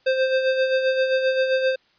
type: tone with tremolo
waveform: square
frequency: 523.3 Hz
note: C5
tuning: in tune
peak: -17 dBFS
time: 0.06-1.76 s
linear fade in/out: 10 ms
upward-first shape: sine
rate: 7.6 Hz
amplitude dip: 50%
effects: white hiss -61 dBFS RMS until 1.98 s + resampled to 11025 Hz